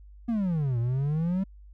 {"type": "exponential two-way sweep", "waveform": "triangle", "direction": "down then up", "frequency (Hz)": [241.9, 114.9, 196.8], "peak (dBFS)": -22, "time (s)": [0.28, 1.44], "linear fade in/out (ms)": 10, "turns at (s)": 0.79, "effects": ["added 50 Hz sine -46 dBFS peak until 1.73 s"]}